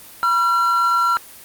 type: tone pair together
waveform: triangle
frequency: 975 / 1364.2 Hz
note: B5 / F6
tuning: -23 / -41 cents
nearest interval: tritone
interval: 582 cents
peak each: -21 / -13 dBFS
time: 0.23-1.17 s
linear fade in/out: 0 ms
effects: white hiss -41 dBFS RMS until 1.44 s + Opus 32 kbps